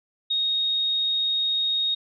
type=tone; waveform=sine; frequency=3734 Hz; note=A#7; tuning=2 cents sharp; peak=-21 dBFS; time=0.3-1.95 s; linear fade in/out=10 ms; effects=none